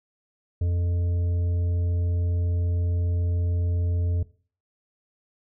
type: harmonic tone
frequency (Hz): 87.31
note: F2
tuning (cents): 0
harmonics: 1 / 3 / 5 / 7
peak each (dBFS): -21 / -42 / -41 / -47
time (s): 0.61-4.23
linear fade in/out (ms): 5
effects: noise-tail reverb RT60 0.4 s tail -18 dB re dry